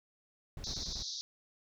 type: noise bursts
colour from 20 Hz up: brown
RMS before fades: -43 dBFS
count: 5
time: 0.57-1.027 s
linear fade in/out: 2 ms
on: 73 ms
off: 23 ms
type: band-pass noise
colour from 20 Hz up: pink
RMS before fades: -41 dBFS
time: 0.64-1.21 s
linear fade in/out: 0 ms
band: 3700 to 6200 Hz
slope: 96 dB/octave
effects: none